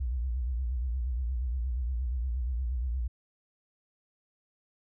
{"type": "tone with vibrato", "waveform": "sine", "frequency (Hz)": 61.74, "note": "B1", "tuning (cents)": 0, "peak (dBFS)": -28, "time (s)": [0, 3.08], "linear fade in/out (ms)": 10, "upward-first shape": "sine", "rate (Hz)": 8.5, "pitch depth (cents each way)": 140, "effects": []}